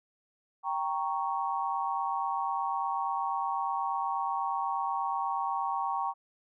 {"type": "chord", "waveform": "sine", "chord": "G diminished", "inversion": "none", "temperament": "equal", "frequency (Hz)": [784, 932.3, 1108.7], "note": ["G5", "Bb5", "Db6"], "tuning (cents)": [0, 0, 0], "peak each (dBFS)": -33, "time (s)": [0.63, 6.14], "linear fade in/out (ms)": 50, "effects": []}